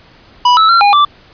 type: tone with pitch steps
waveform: square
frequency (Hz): 983 / 1307 / 1367 / 815 / 1169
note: B5 / E6 / F6 / G#5 / D6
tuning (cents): -8 / -15 / -37 / -33 / -8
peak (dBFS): -6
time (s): 0.45-1.05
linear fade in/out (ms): 5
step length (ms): 120
effects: pink hiss -43 dBFS RMS until 1.33 s + resampled to 11025 Hz